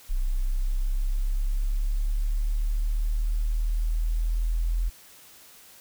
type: linear sweep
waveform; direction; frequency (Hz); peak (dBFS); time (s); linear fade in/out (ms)
sine; up; 31.54 to 41.89; -22; 0.09-4.9; 20
effects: white hiss -51 dBFS RMS until 5.8 s